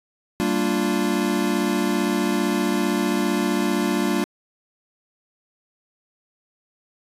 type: chord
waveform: square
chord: G minor seventh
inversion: none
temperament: equal with one note detuned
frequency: 196 / 231.3 / 293.7 / 349.2 Hz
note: G3 / Bb3 / D4 / F4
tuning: 0 / -13 / 0 / 0 cents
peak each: -26 dBFS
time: 0.4-4.24 s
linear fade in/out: 0 ms
effects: resampled to 32000 Hz